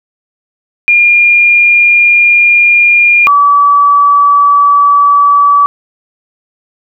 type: tone pair in turn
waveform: sine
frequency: 2412 / 1147.9 Hz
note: D7 / D6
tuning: +46 / -40 cents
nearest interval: octave + minor second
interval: 1286 cents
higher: first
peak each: -3 dBFS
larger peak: neither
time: 0.88-3.27 / 3.27-5.66 s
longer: neither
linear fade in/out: 0 ms
effects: none